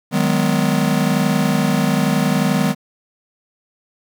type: chord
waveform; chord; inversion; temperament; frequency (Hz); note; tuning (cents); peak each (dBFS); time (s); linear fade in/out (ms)
square; G# minor seventh; second; just; 155.74 / 186.89 / 207.7 / 249.2; D#3 / F#3 / G#3 / B3; +2 / +18 / 0 / +16; -21; 0.11-2.75; 50
effects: 8-bit